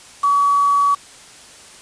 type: tone with quantisation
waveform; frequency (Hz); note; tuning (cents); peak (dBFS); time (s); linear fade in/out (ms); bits
sine; 1136; C#6; +42; -12; 0.23-0.95; 10; 5
effects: white hiss -42 dBFS RMS until 1.81 s + resampled to 22050 Hz